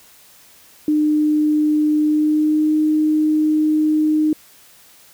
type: tone with pitch glide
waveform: sine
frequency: 302.8 to 307.6 Hz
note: D#4 to D#4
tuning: -47 to -20 cents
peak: -13 dBFS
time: 0.88-4.33 s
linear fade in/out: 2 ms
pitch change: +27 cents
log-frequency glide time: 2-2.73 s
effects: white hiss -48 dBFS RMS until 5.13 s